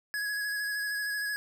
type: tone with vibrato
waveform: square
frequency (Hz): 1674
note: G#6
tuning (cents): +13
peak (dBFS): -31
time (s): 0.14-1.36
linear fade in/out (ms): 0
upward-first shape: square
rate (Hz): 13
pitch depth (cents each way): 17
effects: none